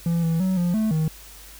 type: tone with pitch steps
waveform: triangle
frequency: 168.6 / 164.3 / 187.6 / 175.1 / 218.2 / 157.4 Hz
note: E3 / E3 / F#3 / F3 / A3 / D#3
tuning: +39 / -5 / +24 / +5 / -14 / +20 cents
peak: -17 dBFS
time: 0.06-1.08 s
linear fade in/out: 2 ms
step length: 170 ms
effects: added 50 Hz sine -46 dBFS peak until 1.59 s + white hiss -45 dBFS RMS until 1.59 s